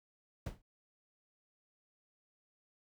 brown noise with exponential decay, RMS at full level -34 dBFS, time 0.46-0.62 s, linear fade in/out 5 ms, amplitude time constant 33 ms, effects none

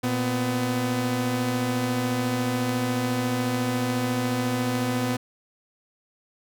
sawtooth tone pair together, 118.46 / 251 Hz, A#2 / B3, +28 / +28 cents, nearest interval octave + minor second, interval 1300 cents, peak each -24 / -21 dBFS, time 0.03-5.17 s, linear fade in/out 10 ms, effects none

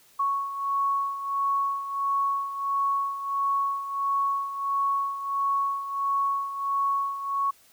sine beating tone pair, 1108.7 / 1110.2 Hz, C#6 / C#6, 0 / +2 cents, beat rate 1.5 Hz, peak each -25 / -31 dBFS, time 0.19-7.51 s, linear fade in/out 10 ms, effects white hiss -58 dBFS RMS until 7.72 s

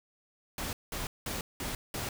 pink noise bursts, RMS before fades -36 dBFS, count 5, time 0.58-2.09 s, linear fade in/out 2 ms, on 150 ms, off 190 ms, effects none

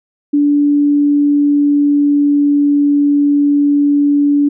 sine tone with pitch glide, 290 to 288 Hz, D4 to D4, -22 to -34 cents, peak -8 dBFS, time 0.33-4.49 s, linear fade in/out 10 ms, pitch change -12 cents, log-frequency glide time 0.57-2.87 s, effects none

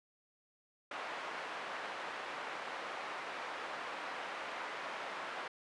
pink band-pass noise, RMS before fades -43 dBFS, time 0.91-5.48 s, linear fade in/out 5 ms, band 700 to 2100 Hz, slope 12 dB/octave, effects resampled to 24000 Hz

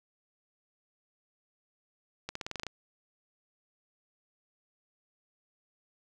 accelerating click train, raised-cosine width 0.2 ms, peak -19 dBFS, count 9, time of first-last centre 2.29-2.667 s, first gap 64 ms, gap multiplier 0.91, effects none

